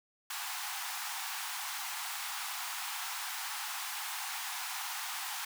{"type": "high-pass noise", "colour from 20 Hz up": "pink", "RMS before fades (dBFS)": -39, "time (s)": [0.3, 5.45], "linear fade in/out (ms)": 5, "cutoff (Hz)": 750, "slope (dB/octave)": 96, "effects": []}